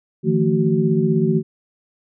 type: tone cluster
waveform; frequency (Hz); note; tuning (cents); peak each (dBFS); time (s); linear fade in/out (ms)
sine; 154.3 / 170.2 / 222.8 / 376.3; D#3 / F3 / A3 / F#4; -14 / -44 / +22 / +29; -20; 0.23-1.43; 50
effects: none